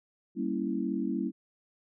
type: chord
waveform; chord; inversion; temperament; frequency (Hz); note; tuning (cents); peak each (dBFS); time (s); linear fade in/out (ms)
sine; G diminished seventh; none; equal; 196 / 233.1 / 277.2 / 329.6; G3 / Bb3 / Db4 / Fb4; 0 / 0 / 0 / 0; -34; 0.35-1.32; 50
effects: none